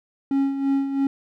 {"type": "tone with tremolo", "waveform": "triangle", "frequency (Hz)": 274.4, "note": "C#4", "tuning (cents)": -17, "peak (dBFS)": -15, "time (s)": [0.31, 1.07], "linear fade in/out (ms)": 2, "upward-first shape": "sine", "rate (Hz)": 3, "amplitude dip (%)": 60, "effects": []}